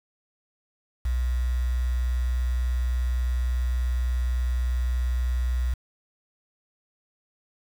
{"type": "tone with quantisation", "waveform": "sine", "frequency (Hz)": 61.74, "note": "B1", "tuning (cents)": 0, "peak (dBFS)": -22, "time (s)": [1.05, 5.74], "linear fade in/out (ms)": 5, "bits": 7, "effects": []}